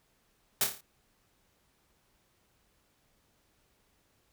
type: noise with echo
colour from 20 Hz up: white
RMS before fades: -26 dBFS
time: 0.61-0.64 s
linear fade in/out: 2 ms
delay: 28 ms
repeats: 6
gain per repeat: -5 dB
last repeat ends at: 0.808 s
effects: pink hiss -71 dBFS RMS until 4.32 s